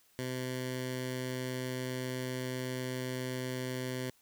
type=tone with notch filter; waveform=10% pulse; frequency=127.8 Hz; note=C3; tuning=40 cents flat; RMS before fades=-37 dBFS; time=0.19-4.1 s; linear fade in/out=0 ms; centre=760 Hz; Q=1.6; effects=white hiss -67 dBFS RMS until 4.21 s